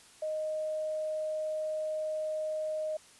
sine tone, 621 Hz, D#5, 3 cents flat, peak -31 dBFS, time 0.22-2.97 s, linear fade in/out 5 ms, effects white hiss -57 dBFS RMS until 3.19 s + resampled to 24000 Hz

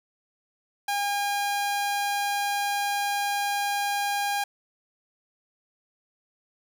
sawtooth tone, 810 Hz, G#5, 43 cents flat, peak -21 dBFS, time 0.88-4.44 s, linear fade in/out 5 ms, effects 10-bit

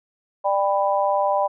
harmonic tone, 198 Hz, G3, 18 cents sharp, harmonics 3 / 4 / 5, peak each -21 / -22 / -23 dBFS, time 0.44-1.48 s, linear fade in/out 20 ms, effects none

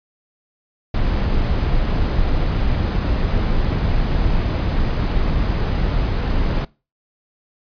brown noise, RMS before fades -18 dBFS, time 0.94-6.65 s, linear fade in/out 5 ms, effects noise-tail reverb RT60 0.3 s tail -22 dB re dry + resampled to 11025 Hz

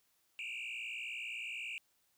sine tone with frequency modulation, 2571 Hz, E7, 44 cents flat, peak -37 dBFS, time 0.39-1.78 s, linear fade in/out 0 ms, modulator 59 Hz, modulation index 4.4, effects tanh soft clip ceiling -39 dBFS + white hiss -75 dBFS RMS until 2.17 s

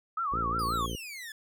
sine tone with vibrato, 1227 Hz, D#6, 25 cents flat, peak -28 dBFS, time 0.17-0.86 s, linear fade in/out 5 ms, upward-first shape sine, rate 5.6 Hz, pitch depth 190 cents each way
harmonic tone, 57.2 Hz, A#1, 32 cents flat, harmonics 1 / 2 / 3 / 4 / 5 / 6 / 7 / 8 / 9, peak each -37 / -40 / -42 / -43 / -44 / -45 / -45 / -46 / -47 dBFS, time 0.32-0.96 s, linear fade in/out 5 ms
sawtooth exponential sweep, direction down, 4978 to 1700 Hz, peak -36 dBFS, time 0.59-1.32 s, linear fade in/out 2 ms
effects none

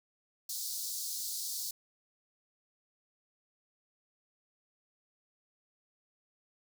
pink high-pass noise, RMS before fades -38 dBFS, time 0.49-1.71 s, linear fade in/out 5 ms, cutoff 4200 Hz, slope 48 dB/octave, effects none

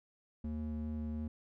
triangle ring-modulated tone, 152.4 Hz, D#3, 36 cents flat, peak -31 dBFS, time 0.44-1.28 s, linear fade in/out 5 ms, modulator 75.4 Hz, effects none

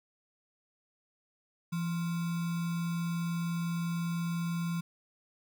sine tone with sample-and-hold, 169.6 Hz, E3, 50 cents sharp, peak -30 dBFS, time 1.72-4.81 s, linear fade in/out 10 ms, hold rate 1225 Hz, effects none

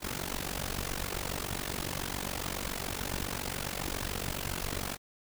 pink noise with amplitude modulation, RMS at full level -32 dBFS, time 0-4.98 s, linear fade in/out 50 ms, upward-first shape sine, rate 47.2 Hz, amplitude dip 90%, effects none

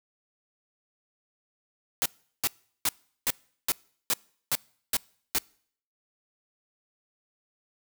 white noise bursts, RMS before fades -25 dBFS, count 9, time 2.02-5.384 s, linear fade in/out 0 ms, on 36 ms, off 380 ms, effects noise-tail reverb RT60 0.6 s tail -26 dB re dry

